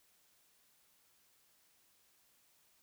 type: silence
effects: white hiss -71 dBFS RMS until 2.82 s